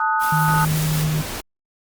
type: chord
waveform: sine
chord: D# diminished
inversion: second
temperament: equal with one note detuned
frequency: 880 / 1253.9 / 1480 Hz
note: A5 / D#6 / F#6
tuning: 0 / +13 / 0 cents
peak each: -20 / -21 / -23 dBFS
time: 0-0.65 s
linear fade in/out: 2 ms
type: noise with tremolo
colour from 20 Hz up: white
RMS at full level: -29 dBFS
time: 0.19-1.06 s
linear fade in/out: 50 ms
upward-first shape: sine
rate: 5.3 Hz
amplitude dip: 30%
type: tone with pitch glide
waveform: sine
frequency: 155.56 to 154.22 Hz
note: D#3 to D#3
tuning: 0 to -15 cents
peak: -18 dBFS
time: 0.32-1.22 s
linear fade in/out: 5 ms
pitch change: -15 cents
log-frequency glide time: 0.69-1.09 s
type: noise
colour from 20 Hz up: pink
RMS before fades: -29 dBFS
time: 0.47-1.41 s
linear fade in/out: 10 ms
effects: Opus 32 kbps